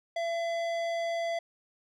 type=tone with tanh clipping; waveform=sine; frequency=674 Hz; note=E5; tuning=38 cents sharp; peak=-31 dBFS; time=0.16-1.39 s; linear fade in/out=5 ms; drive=15 dB; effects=none